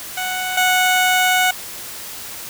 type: tone pair in turn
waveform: 15% pulse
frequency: 740 / 737.3 Hz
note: F#5 / F#5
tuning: 0 / -6 cents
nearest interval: unison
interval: 6 cents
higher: first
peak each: -15 / -7 dBFS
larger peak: second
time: 0.17-0.57 / 0.57-1.51 s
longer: second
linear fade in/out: 5 ms
effects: white hiss -32 dBFS RMS until 2.49 s